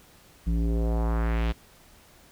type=tone with low-pass filter sweep; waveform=square; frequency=56.6 Hz; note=A1; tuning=50 cents sharp; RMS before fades=-25 dBFS; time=0.46-1.53 s; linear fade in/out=20 ms; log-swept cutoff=190 to 3600 Hz; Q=1.7; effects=pink hiss -55 dBFS RMS until 2.31 s